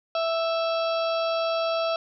harmonic tone with a mistuned harmonic, 659.3 Hz, E5, in tune, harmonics 1 / 2 / 4 / 5 / 6 / 7 / 8, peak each -24 / -30 / -36 / -38 / -40 / -41 / -42 dBFS, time 0.15-1.96 s, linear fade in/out 2 ms, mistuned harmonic 8, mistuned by +55 cents, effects none

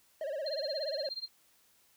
triangle tone with vibrato, 587.3 Hz, D5, in tune, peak -32 dBFS, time 0.21-1.09 s, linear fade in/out 2 ms, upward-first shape sine, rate 17 Hz, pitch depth 160 cents each way
sine tone with tremolo, 4186 Hz, C8, in tune, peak -34 dBFS, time 0.46-1.28 s, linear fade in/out 5 ms, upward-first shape sine, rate 17 Hz, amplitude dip 95%
effects white hiss -67 dBFS RMS until 1.96 s

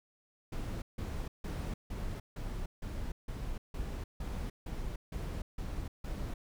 brown noise bursts, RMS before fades -38 dBFS, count 13, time 0.52-6.34 s, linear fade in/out 5 ms, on 300 ms, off 160 ms, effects none

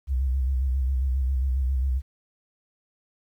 sine tone with vibrato, 65.41 Hz, C2, in tune, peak -21 dBFS, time 0.07-2.02 s, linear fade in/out 50 ms, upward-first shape square, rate 7.4 Hz, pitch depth 60 cents each way, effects 10-bit

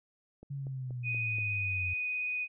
click train, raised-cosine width 2 ms, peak -36 dBFS, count 5, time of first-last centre 0.43-1.385 s, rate 4.19 Hz
sine linear sweep, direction down, 141.4 to 87.31 Hz, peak -35 dBFS, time 0.5-1.94 s, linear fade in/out 10 ms
sine tone with vibrato, 2489 Hz, D#7, in tune, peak -31 dBFS, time 1.03-2.48 s, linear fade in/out 50 ms, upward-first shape sine, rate 17 Hz, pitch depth 11 cents each way
effects none

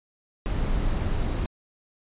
brown noise, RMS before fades -25 dBFS, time 0.46-1.46 s, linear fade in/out 0 ms, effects resampled to 8000 Hz

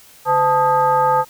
sine tone with frequency modulation, 877 Hz, A5, 6 cents flat, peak -12 dBFS, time 0.25-1.25 s, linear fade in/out 50 ms, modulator 367 Hz, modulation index 1, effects white hiss -46 dBFS RMS until 1.29 s

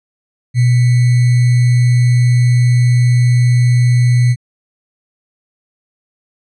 sine tone with sample-and-hold, 122.5 Hz, B2, 14 cents flat, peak -7 dBFS, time 0.54-4.36 s, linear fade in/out 50 ms, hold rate 2100 Hz, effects resampled to 24000 Hz

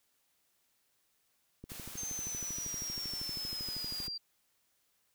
click train, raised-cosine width 3 ms, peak -33 dBFS, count 32, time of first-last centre 1.64-4.081 s, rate 12.7 Hz
white noise, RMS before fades -47 dBFS, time 1.69-4.08 s, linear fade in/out 10 ms
sine exponential sweep, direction down, 6350 to 4703 Hz, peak -37 dBFS, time 1.97-4.18 s, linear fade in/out 10 ms
effects white hiss -75 dBFS RMS until 5.14 s

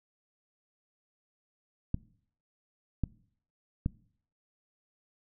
clicks, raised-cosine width 5 ms, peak -16 dBFS, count 3, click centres 1.944 / 3.037 / 3.861 s, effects noise-tail reverb RT60 0.6 s tail -22 dB re dry

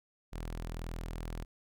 sawtooth tone, 41.2 Hz, E1, in tune, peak -34 dBFS, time 0.32-1.45 s, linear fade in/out 20 ms, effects none

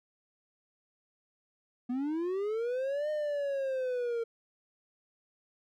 triangle linear two-way sweep, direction up then down, 239.6 to 612 to 457.2 Hz, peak -28 dBFS, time 1.89-4.24 s, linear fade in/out 10 ms, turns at 3.1 s, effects none

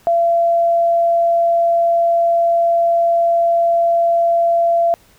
sine tone, 680 Hz, F5, 46 cents flat, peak -11 dBFS, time 0.07-4.94 s, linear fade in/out 0 ms, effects pink hiss -51 dBFS RMS until 5.18 s

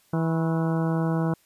harmonic tone with a mistuned harmonic, 163.3 Hz, E3, 16 cents flat, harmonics 1 / 2 / 3 / 4 / 5 / 6 / 7 / 8 / 9, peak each -23 / -29 / -33 / -35 / -37 / -39 / -40 / -41 / -42 dBFS, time 0.13-1.34 s, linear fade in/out 5 ms, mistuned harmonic 7, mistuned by -82 cents, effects white hiss -62 dBFS RMS until 1.45 s + resampled to 32000 Hz

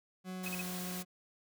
40% pulse tone with pitch glide, 185 to 181.4 Hz, F#3 to F#3, 0 to -34 cents, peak -39 dBFS, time 0.24-1.05 s, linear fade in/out 50 ms, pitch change -34 cents, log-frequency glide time 0.38-0.56 s
white noise, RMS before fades -44 dBFS, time 0.43-1.03 s, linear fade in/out 10 ms
sine tone bursts, 2549 Hz, D#7, 41 cents sharp, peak -38 dBFS, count 3, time 0.46-0.613 s, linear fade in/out 2 ms, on 23 ms, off 42 ms
effects none

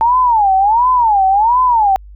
sine tone with vibrato, 880 Hz, A5, in tune, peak -8 dBFS, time 0.01-1.96 s, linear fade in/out 0 ms, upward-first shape sine, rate 1.4 Hz, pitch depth 250 cents each way, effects added 50 Hz sine -33 dBFS peak until 2.15 s

